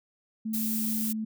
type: tone with pitch glide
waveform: sine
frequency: 220 to 218.6 Hz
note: A3 to A3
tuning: 0 to -11 cents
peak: -29 dBFS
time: 0.45-1.25 s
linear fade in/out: 10 ms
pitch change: -11 cents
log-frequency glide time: 0.75-0.88 s
type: noise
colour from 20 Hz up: violet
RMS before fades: -32 dBFS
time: 0.53-1.13 s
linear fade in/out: 10 ms
effects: none